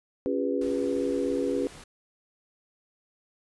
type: chord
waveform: sine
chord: C# dominant seventh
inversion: none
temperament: equal with one note detuned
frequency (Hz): 277.2 / 349.2 / 405.8 / 493.9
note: C#4 / E#4 / G#4 / B4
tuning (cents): 0 / 0 / -40 / 0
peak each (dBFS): -29 / -33 / -30 / -30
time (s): 0.26-1.67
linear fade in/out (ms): 0
type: noise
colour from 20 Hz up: pink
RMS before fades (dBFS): -47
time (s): 0.61-1.84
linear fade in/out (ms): 5
effects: resampled to 24000 Hz